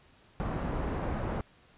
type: low-pass noise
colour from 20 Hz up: pink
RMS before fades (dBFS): -33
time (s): 0.4-1.41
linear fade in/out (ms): 0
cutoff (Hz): 1100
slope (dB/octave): 12
effects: pink hiss -61 dBFS RMS until 1.77 s + resampled to 8000 Hz